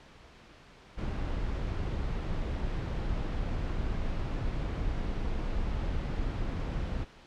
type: noise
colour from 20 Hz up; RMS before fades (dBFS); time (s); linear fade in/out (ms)
brown; -32; 0.97-7.05; 20
effects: pink hiss -54 dBFS RMS until 7.26 s + low-pass 4000 Hz 12 dB/octave